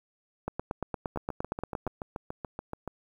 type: two click trains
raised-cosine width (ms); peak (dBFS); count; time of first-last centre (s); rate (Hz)
1; -21 / -17; 13 / 13; 1.16-2.877 / 0.48-1.867; 6.99 / 8.65
effects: 9-bit